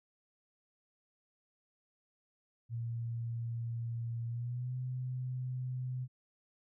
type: tone with pitch glide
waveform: sine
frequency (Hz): 116.54 to 127.09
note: A#2 to C3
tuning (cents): 0 to -50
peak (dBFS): -35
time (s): 2.69-6.08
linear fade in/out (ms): 50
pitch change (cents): +150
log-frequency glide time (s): 4.27-4.75
effects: none